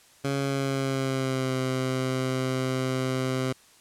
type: tone with pitch glide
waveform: 15% pulse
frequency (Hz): 138.59 to 130.06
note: C#3 to C3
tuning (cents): 0 to -10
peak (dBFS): -19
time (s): 0.24-3.53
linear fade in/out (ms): 10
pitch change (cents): -110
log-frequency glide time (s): 0.37-1.55
effects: white hiss -56 dBFS RMS until 3.8 s + low-pass 10000 Hz 12 dB/octave